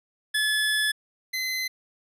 25% pulse tone pair in turn, 1720 / 2045 Hz, A6 / C7, -40 / -40 cents, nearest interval minor third, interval 300 cents, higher second, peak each -18 / -23 dBFS, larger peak first, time 0.34-0.92 / 1.33-1.68 s, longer first, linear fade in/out 10 ms, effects resampled to 32000 Hz

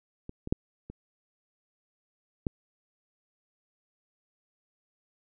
clicks, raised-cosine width 3 ms, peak -26 / -24 / -10 / -28 / -15 dBFS, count 5, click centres 0.294 / 0.474 / 0.525 / 0.9 / 2.468 s, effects none

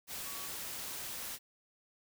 sine tone in noise, 1131 Hz, C#6, 34 cents sharp, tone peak -51 dBFS, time 0.23-0.51 s, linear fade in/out 50 ms, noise white, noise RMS -42 dBFS, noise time 0.07-1.39 s, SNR -12 dB, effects none

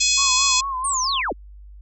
harmonic tone, 845 Hz, G#5, 30 cents sharp, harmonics 3 / 4 / 5 / 6 / 7 / 8 / 9, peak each -24 / -24 / -24 / -24 / -24 / -24 / -24 dBFS, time 0-0.61 s, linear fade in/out 10 ms
sine tone with vibrato, 1061 Hz, C6, 24 cents sharp, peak -23 dBFS, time 0.17-1.22 s, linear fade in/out 20 ms, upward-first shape sine, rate 4.5 Hz, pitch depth 83 cents each way
sine linear sweep, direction down, 9100 to 151.3 Hz, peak -21 dBFS, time 0.84-1.33 s, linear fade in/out 10 ms
effects added 50 Hz sine -39 dBFS peak until 1.81 s

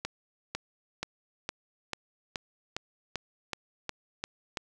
accelerating click train, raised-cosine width 0.2 ms, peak -15 dBFS, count 12, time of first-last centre 0.05-4.572 s, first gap 500 ms, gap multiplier 0.96, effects none

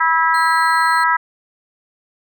harmonic tone, 325.7 Hz, E4, 21 cents flat, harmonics 3 / 4 / 5 / 6, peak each -16 / -17 / -19 / -21 dBFS, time 0-1.17 s, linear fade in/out 10 ms
30% pulse tone, 4186 Hz, C8, in tune, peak -25 dBFS, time 0.34-1.04 s, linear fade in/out 5 ms
effects none

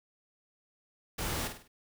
pink noise with echo, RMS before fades -35 dBFS, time 1.18-1.48 s, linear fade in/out 10 ms, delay 50 ms, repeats 4, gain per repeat -7 dB, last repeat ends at 1.68 s, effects none

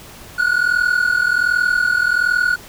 triangle tone pair together, 1438.7 / 1480 Hz, F#6 / F#6, -49 / 0 cents, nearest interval unison, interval 49 cents, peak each -15 dBFS, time 0.38-2.56 s, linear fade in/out 10 ms, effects pink hiss -39 dBFS RMS until 2.68 s

